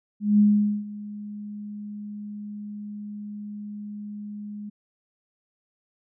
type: tone with ADSR envelope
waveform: sine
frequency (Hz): 207.7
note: G#3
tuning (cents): 0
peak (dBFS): -13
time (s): 0.2-4.7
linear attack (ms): 190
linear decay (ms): 450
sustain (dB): -20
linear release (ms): 13
effects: none